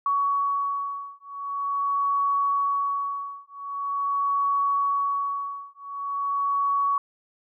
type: beating tone pair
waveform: sine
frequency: 1123 / 1123.44 Hz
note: C#6 / C#6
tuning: +22 / +23 cents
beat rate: 0.44 Hz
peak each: -26 dBFS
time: 0.06-6.98 s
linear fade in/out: 2 ms
effects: none